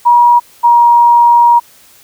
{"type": "tone pair in turn", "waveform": "sine", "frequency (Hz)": [958, 948.6], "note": ["A#5", "A#5"], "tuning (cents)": [47, 30], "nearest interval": "unison", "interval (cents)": 17, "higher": "first", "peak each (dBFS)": -3, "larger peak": "neither", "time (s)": [[0.05, 0.4], [0.63, 1.6]], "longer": "second", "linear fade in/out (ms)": 20, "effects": ["white hiss -43 dBFS RMS until 2.03 s"]}